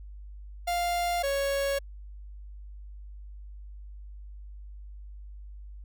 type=tone pair in turn; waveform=45% pulse; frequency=698.5 / 554.8 Hz; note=F5 / C#5; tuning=0 / +1 cents; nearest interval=major third; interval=399 cents; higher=first; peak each=-26 dBFS; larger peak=neither; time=0.67-1.23 / 1.23-1.79 s; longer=neither; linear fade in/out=10 ms; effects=added 50 Hz sine -41 dBFS peak until 5.84 s